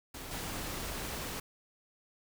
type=noise with level steps; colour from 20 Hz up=pink; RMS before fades=-44 / -39 dBFS; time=0.14-1.4 s; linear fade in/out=5 ms; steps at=0.31 s; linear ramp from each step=2 ms; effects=none